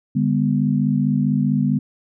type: chord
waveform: sine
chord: G# diminished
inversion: second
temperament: equal with one note detuned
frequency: 146.83 / 202.3 / 246.9 Hz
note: D3 / G#3 / B3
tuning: 0 / -45 / 0 cents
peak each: -20 dBFS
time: 0.15-1.79 s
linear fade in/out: 10 ms
effects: none